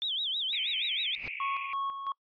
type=tone with vibrato; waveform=sine; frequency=3433 Hz; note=A7; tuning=43 cents flat; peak=-29 dBFS; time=0.02-1.15 s; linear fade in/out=0 ms; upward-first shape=sine; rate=6.3 Hz; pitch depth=210 cents each way
type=band-pass noise; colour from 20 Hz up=white; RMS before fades=-39 dBFS; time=0.53-1.73 s; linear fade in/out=0 ms; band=2200 to 2600 Hz; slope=96 dB/octave
type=noise with exponential growth; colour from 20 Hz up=pink; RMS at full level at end=-40 dBFS; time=1.11-1.28 s; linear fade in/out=0 ms; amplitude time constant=36 ms
type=tone with tremolo; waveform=triangle; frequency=1100 Hz; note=C#6; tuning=14 cents flat; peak=-28 dBFS; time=1.4-2.12 s; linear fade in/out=2 ms; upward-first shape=square; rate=3 Hz; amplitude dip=55%
effects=noise-tail reverb RT60 0.1 s tail -26 dB re dry + resampled to 11025 Hz